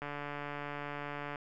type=click train; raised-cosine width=0.5 ms; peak=-25 dBFS; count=195; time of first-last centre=0.02-1.358 s; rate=145 Hz; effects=none